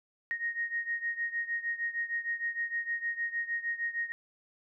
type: beating tone pair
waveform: sine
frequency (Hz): 1864.7 / 1871.2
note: A#6 / A#6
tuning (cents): 0 / +6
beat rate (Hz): 6.5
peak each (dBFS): -33 / -36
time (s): 0.31-4.12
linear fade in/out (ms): 0
effects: none